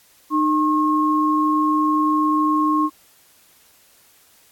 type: tone pair together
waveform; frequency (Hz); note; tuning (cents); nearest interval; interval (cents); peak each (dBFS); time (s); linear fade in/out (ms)
sine; 305.3 / 1079; D#4 / C#6; -33 / -47; octave + minor seventh; 2186; -18; 0.3-2.9; 50
effects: white hiss -54 dBFS RMS until 4.51 s + AAC 64 kbps